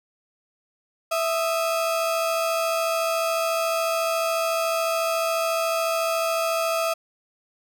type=tone pair together; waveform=35% pulse; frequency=659.3 / 1244.6 Hz; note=E5 / D#6; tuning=0 / 0 cents; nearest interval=major seventh; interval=1100 cents; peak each=-21 / -27 dBFS; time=1.11-6.94 s; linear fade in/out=10 ms; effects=none